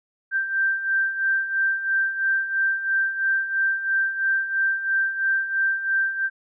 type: beating tone pair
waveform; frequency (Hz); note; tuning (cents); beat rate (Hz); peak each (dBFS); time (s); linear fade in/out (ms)
sine; 1568 / 1571; G6 / G6; 0 / +3; 3; -27 / -21; 0.31-6.3; 50
effects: none